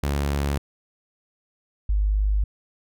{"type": "tone pair in turn", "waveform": ["sawtooth", "sine"], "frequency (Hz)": [71, 50.91], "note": ["C#2", "G#1"], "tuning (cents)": [42, -34], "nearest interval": "tritone", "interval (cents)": 576, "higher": "first", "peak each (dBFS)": -18, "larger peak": "neither", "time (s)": [[0.03, 0.58], [1.89, 2.44]], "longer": "neither", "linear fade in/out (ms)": 5, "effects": []}